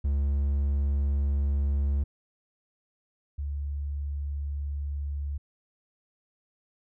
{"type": "tone pair in turn", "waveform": ["triangle", "sine"], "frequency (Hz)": [70.3, 71.57], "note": ["C#2", "D2"], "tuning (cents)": [25, -44], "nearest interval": "unison", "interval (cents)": 31, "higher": "second", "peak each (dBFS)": [-21, -29], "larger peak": "first", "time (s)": [[0.04, 2.04], [3.38, 5.38]], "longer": "neither", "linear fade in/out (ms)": 10, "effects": []}